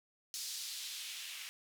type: noise with band-pass filter sweep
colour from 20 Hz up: blue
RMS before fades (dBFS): -44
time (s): 0.34-1.49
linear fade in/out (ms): 0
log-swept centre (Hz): 5000 to 2400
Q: 1.6
effects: none